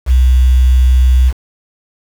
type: tone with quantisation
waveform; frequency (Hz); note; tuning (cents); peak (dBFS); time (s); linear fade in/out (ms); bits
sine; 63.3; B1; +43; -5; 0.06-1.33; 50; 5
effects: none